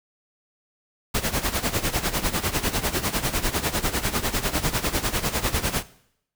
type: noise with tremolo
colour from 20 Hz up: pink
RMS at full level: -22 dBFS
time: 1.14-5.83 s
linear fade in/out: 10 ms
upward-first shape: sine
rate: 10 Hz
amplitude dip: 80%
effects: noise-tail reverb RT60 0.7 s tail -18 dB re dry